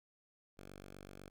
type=tone; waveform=5% pulse; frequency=48 Hz; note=G1; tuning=36 cents flat; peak=-40 dBFS; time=0.57-1.3 s; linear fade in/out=20 ms; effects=none